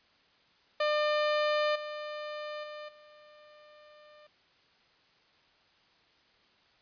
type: tone with level steps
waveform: sawtooth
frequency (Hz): 600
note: D5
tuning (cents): +37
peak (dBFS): -22 / -33 / -37 / -50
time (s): 0.8-4.27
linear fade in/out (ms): 5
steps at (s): 1.75 / 2.63 / 2.88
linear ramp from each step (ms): 10
effects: white hiss -65 dBFS RMS until 6.81 s + resampled to 11025 Hz